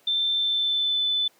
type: tone with pitch glide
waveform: sine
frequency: 3558 to 3507 Hz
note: A7 to A7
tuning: +19 to -6 cents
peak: -21 dBFS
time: 0.07-1.28 s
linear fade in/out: 5 ms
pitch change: -25 cents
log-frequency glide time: 0.33-1.04 s
effects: pink hiss -60 dBFS RMS until 1.39 s + high-pass 300 Hz 12 dB/octave